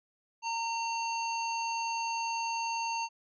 harmonic tone with a mistuned harmonic, 910 Hz, A#5, 42 cents flat, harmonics 1 / 3 / 5 / 7, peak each -32 / -38 / -42 / -43 dBFS, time 0.42-3.09 s, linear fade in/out 50 ms, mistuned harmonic 1, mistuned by +18 cents, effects none

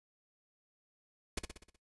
pink noise with echo, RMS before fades -35 dBFS, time 1.37-1.39 s, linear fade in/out 5 ms, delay 62 ms, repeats 6, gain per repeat -5 dB, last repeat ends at 1.762 s, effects noise-tail reverb RT60 0.1 s tail -17 dB re dry + resampled to 24000 Hz

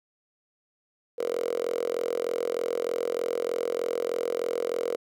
5% pulse tone with high-pass filter, 43.26 Hz, F1, 16 cents flat, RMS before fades -29 dBFS, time 1.18-4.96 s, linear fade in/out 10 ms, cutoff 480 Hz, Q 9.1, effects none

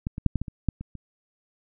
clicks, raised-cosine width 5 ms, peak -15 / -20 / -6 / -12 / -17 / -23 / -10 / -23 / -26 dBFS, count 9, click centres 0.069 / 0.181 / 0.263 / 0.357 / 0.416 / 0.482 / 0.687 / 0.81 / 0.953 s, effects none

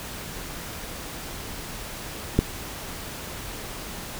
click, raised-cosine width 3 ms, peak -4 dBFS, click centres 2.39 s, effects pink hiss -36 dBFS RMS until 4.19 s

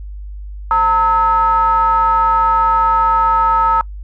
triangle ring-modulated tone, 192.4 Hz, G3, 32 cents flat, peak -5 dBFS, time 0.71-3.81 s, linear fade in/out 0 ms, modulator 1100 Hz, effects noise-tail reverb RT60 0.1 s tail -25 dB re dry + added 50 Hz sine -26 dBFS peak until 4.03 s

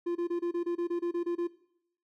triangle tone bursts, 346.3 Hz, F4, 15 cents flat, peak -26 dBFS, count 12, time 0.06-1.474 s, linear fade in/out 10 ms, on 94 ms, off 26 ms, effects noise-tail reverb RT60 0.7 s tail -17 dB re dry

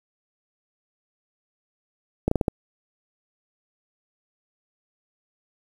slowing click train, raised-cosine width 2 ms, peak -7 dBFS, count 5, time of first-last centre 2.28-2.482 s, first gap 34 ms, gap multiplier 1.27, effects 7-bit

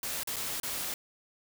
white noise with dropouts, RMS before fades -35 dBFS, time 0.03-0.94 s, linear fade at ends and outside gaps 2 ms, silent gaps 0.234-0.273 / 0.36-0.365 / 0.6-0.632 s, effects none

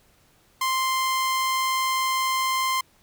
sawtooth tone, 1046.5 Hz, C6, in tune, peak -18 dBFS, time 0.61-2.81 s, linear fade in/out 5 ms, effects pink hiss -60 dBFS RMS until 3.02 s

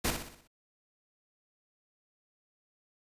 pink noise with echo, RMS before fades -29 dBFS, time 0.04-0.11 s, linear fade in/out 10 ms, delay 61 ms, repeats 6, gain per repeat -6 dB, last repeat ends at 0.476 s, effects resampled to 32000 Hz

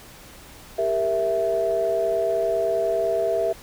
sine chord, E diminished, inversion first, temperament equal with one note detuned, 396.3 / 466.2 / 659.3 Hz, G4 / Bb4 / E5, +19 / 0 / 0 cents, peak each -26 / -26 / -21 dBFS, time 0.78-3.53 s, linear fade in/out 10 ms, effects tanh soft clip ceiling -11 dBFS + pink hiss -45 dBFS RMS until 3.62 s

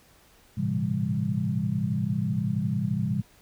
sine tone cluster, 107.7 / 118.7 / 133.6 / 168.2 / 200.2 Hz, A2 / A#2 / C3 / E3 / G3, -37 / +32 / +36 / +35 / +37 cents, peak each -32 / -34 / -30 / -30 / -29 dBFS, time 0.57-3.22 s, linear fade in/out 10 ms, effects pink hiss -58 dBFS RMS until 3.41 s

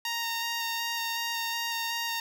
10% pulse tone with vibrato, 927 Hz, A#5, 10 cents flat, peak -21 dBFS, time 0.05-2.2 s, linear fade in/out 2 ms, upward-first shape square, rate 2.7 Hz, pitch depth 10 cents each way, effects none

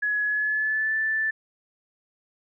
sine tone with pitch glide, 1687 to 1759.7 Hz, G#6 to A6, +27 to 0 cents, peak -22 dBFS, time 0.02-1.31 s, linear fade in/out 10 ms, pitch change +73 cents, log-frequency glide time 0.24-0.95 s, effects none

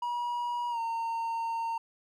triangle tone with pitch glide, 962 to 915.9 Hz, B5 to A#5, -46 to -31 cents, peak -28 dBFS, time 0.02-1.78 s, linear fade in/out 5 ms, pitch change -85 cents, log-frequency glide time 0.7-0.79 s, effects none

